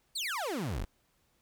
30% pulse exponential sweep, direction down, 4685 to 36.26 Hz, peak -30 dBFS, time 0.15-0.85 s, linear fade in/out 10 ms, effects pink hiss -72 dBFS RMS until 1.41 s

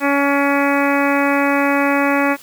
harmonic tone, 281.5 Hz, C#4, 27 cents sharp, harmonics 1 / 2 / 3 / 4 / 5 / 6 / 7 / 8 / 9, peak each -17 / -20 / -22 / -23 / -24 / -25 / -25 / -26 / -27 dBFS, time 0-2.37 s, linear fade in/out 50 ms, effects white hiss -42 dBFS RMS until 2.42 s

